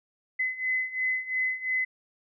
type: beating tone pair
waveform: sine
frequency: 2028 / 2030.9 Hz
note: B6 / B6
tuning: +45 / +48 cents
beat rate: 2.9 Hz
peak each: -31 / -28 dBFS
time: 0.39-1.85 s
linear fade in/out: 10 ms
effects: none